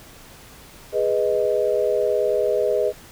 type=chord; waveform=sine; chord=G# minor; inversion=none; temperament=equal; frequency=415.3 / 493.9 / 622.3 Hz; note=G#4 / B4 / D#5; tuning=0 / 0 / 0 cents; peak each=-22 dBFS; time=0.92-2.93 s; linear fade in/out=50 ms; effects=pink hiss -45 dBFS RMS until 3.11 s